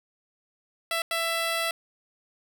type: tone bursts at uneven times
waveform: 10% pulse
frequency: 665 Hz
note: E5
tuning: 15 cents sharp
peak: -17 dBFS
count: 2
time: 0.91-1.02 / 1.11-1.71 s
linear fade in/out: 2 ms
effects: none